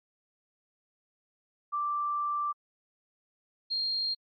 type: tone pair in turn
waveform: sine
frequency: 1174.7 / 4216 Hz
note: D6 / C8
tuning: 0 / +12 cents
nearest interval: octave + minor seventh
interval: 2212 cents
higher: second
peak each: -28 dBFS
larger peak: neither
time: 1.72-2.53 / 3.7-4.15 s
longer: first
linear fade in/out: 20 ms
effects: AAC 48 kbps